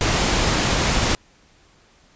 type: noise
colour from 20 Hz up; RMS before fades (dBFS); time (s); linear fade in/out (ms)
pink; -19; 0.01-1.15; 0
effects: pink hiss -55 dBFS RMS until 2.15 s + resampled to 16000 Hz